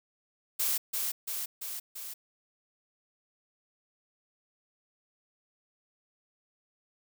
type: noise with echo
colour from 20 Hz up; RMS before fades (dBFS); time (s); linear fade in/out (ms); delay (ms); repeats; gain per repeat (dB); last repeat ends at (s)
blue; -29; 0.59-0.78; 10; 340; 4; -3; 2.14
effects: none